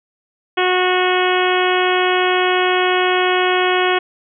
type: harmonic tone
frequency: 365.7 Hz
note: F#4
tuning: 20 cents flat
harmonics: 1 / 2 / 3 / 4 / 5 / 6 / 7 / 8 / 9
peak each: -17 / -20 / -22 / -23 / -24 / -25 / -25 / -26 / -27 dBFS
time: 0.57-3.99 s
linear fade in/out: 10 ms
effects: none